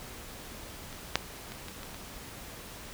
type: clicks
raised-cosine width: 0.2 ms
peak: -30 / -6 / -23 / -24 / -24 / -26 dBFS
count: 6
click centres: 0.928 / 1.156 / 1.52 / 1.684 / 1.832 / 1.945 s
effects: pink hiss -45 dBFS RMS until 2.93 s